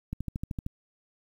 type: click train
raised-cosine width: 5 ms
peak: -20 dBFS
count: 8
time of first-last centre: 0.13-0.664 s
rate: 13.1 Hz
effects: 9-bit